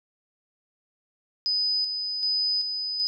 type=tone with tremolo; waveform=sine; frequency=4999 Hz; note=D#8; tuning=7 cents sharp; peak=-22 dBFS; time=1.46-3.07 s; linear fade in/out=0 ms; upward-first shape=square; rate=1.3 Hz; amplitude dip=45%; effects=none